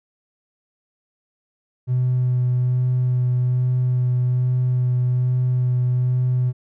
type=tone with vibrato; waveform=triangle; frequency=125.5 Hz; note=B2; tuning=28 cents sharp; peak=-13 dBFS; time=1.87-6.53 s; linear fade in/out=50 ms; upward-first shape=sine; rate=1.2 Hz; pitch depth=12 cents each way; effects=tanh soft clip ceiling -13 dBFS